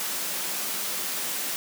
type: high-pass noise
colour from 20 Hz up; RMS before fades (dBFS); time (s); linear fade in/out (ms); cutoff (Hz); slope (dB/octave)
white; -30; 0-1.56; 0; 160; 96
effects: none